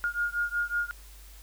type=beating tone pair; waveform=sine; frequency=1420 / 1425.4 Hz; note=F6 / F6; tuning=+28 / +35 cents; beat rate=5.4 Hz; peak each=-30 dBFS; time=0.04-0.91 s; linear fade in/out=0 ms; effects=added 50 Hz sine -47 dBFS peak until 1.42 s + white hiss -54 dBFS RMS until 1.42 s